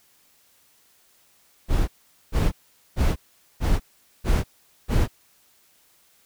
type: noise bursts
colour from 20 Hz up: brown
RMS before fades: -19 dBFS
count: 6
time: 1.68-5.08 s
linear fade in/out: 50 ms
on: 200 ms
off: 440 ms
effects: white hiss -60 dBFS RMS until 6.25 s